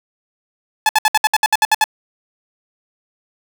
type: tone bursts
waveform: sawtooth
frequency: 862 Hz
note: A5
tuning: 36 cents flat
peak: -6 dBFS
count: 11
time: 0.86-1.841 s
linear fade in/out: 2 ms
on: 31 ms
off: 64 ms
effects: none